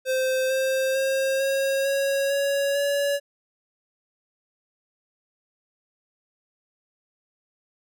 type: tone with pitch steps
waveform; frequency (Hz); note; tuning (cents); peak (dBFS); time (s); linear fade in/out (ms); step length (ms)
square; 520 / 527.6 / 535.2 / 543 / 550.9 / 558.9 / 567.1; C5 / C5 / C5 / C#5 / C#5 / C#5 / C#5; -11 / +14 / +39 / -36 / -11 / +14 / +39; -22; 0.05-3.2; 50; 450
effects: none